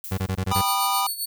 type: noise with exponential decay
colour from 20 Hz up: violet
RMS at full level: -33 dBFS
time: 0.04-0.55 s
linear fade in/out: 1 ms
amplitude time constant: 110 ms
type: tone bursts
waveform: 30% pulse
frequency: 94.4 Hz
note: F#2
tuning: 35 cents sharp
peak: -20 dBFS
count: 6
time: 0.11-0.617 s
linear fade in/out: 10 ms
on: 67 ms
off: 21 ms
type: chord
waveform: square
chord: G augmented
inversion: none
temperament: just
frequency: 784 / 980 / 1225 Hz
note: G5 / B5 / D#6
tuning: 0 / -14 / -27 cents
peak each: -27 / -26 / -26 dBFS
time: 0.51-1.07 s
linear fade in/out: 5 ms
type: tone with tremolo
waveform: 5% pulse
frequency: 4435 Hz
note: C#8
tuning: in tune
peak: -18 dBFS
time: 0.54-1.26 s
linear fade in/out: 10 ms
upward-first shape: sine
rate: 7.6 Hz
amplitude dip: 70%
effects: none